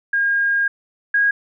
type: tone pair in turn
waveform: sine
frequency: 1620 / 1639.8 Hz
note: G#6 / G#6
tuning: -43 / -22 cents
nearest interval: unison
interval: 21 cents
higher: second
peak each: -15 / -13 dBFS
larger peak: second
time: 0.13-0.68 / 1.14-1.31 s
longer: first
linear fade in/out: 5 ms
effects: none